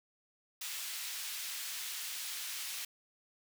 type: high-pass noise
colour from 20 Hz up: pink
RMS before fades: -41 dBFS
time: 0.61-2.85 s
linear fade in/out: 5 ms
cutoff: 2500 Hz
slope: 12 dB/octave
effects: none